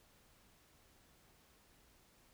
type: silence
effects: pink hiss -68 dBFS RMS until 2.33 s